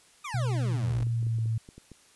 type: exponential sweep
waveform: 25% pulse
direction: down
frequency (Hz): 1263 to 42.97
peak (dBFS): -31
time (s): 0.24-1.04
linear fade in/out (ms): 10
type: tone with pitch glide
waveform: sine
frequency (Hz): 123.47 to 112.57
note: B2 to A2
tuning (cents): 0 to +40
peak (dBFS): -25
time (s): 0.34-1.58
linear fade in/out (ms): 5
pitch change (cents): -160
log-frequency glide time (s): 0.53-1.44
type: clicks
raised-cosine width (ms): 3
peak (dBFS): -33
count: 9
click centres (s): 1.004 / 1.069 / 1.228 / 1.268 / 1.386 / 1.458 / 1.689 / 1.78 / 1.917
effects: white hiss -59 dBFS RMS until 2.15 s + resampled to 24000 Hz